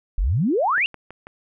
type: exponential sweep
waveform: sine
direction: up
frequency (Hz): 37.26 to 2900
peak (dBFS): -17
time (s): 0.18-0.86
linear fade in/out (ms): 0
type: click train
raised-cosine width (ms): 0.5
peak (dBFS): -23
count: 4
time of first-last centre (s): 0.78-1.269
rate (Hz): 6.13
effects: none